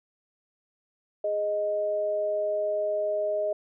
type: tone pair together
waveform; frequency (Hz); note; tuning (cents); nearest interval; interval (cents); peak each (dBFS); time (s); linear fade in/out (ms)
sine; 415.3 / 622.3; G#4 / D#5; 0 / 0; perfect fifth; 700; -33 / -25; 1.24-3.53; 5
effects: none